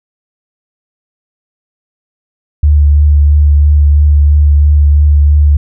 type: tone with vibrato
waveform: sine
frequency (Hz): 73.42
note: D2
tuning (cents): 0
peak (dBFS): -3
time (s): 2.63-5.57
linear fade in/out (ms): 5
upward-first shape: triangle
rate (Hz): 3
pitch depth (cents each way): 22
effects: none